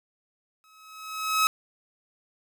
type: tone with exponential growth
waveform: sawtooth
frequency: 1282 Hz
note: E6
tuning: 49 cents flat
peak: -14 dBFS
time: 0.64-1.47 s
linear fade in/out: 0 ms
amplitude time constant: 180 ms
effects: none